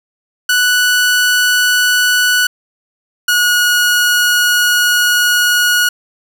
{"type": "tone pair in turn", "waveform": "sawtooth", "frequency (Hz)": [1480, 1452.1], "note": ["F#6", "F#6"], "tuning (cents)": [0, -33], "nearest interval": "unison", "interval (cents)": 33, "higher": "first", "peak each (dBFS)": -6, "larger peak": "neither", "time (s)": [[0.49, 2.47], [3.28, 5.89]], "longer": "second", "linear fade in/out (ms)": 5, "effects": []}